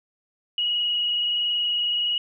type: tone with frequency modulation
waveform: sine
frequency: 2900 Hz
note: F#7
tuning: 35 cents flat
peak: -21 dBFS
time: 0.58-2.18 s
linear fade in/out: 2 ms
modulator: 21.4 Hz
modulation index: 1.5
effects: none